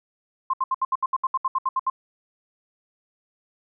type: tone bursts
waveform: sine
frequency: 1054 Hz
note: C6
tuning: 12 cents sharp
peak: -19 dBFS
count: 14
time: 0.5-1.9 s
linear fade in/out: 5 ms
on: 35 ms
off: 70 ms
effects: none